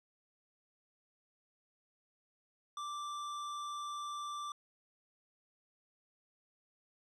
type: tone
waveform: square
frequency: 1174.7 Hz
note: D6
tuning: in tune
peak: -40 dBFS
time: 2.77-4.52 s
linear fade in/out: 2 ms
effects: low-pass 7000 Hz 12 dB/octave